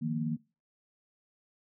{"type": "chord", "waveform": "sine", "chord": "Eb suspended second", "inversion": "none", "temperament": "equal", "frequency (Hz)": [155.56, 174.61, 233.1], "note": ["Eb3", "F3", "Bb3"], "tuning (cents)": [0, 0, 0], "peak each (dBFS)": [-33, -38, -32], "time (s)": [0.01, 0.37], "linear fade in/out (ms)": 20, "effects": ["noise-tail reverb RT60 0.3 s tail -21 dB re dry"]}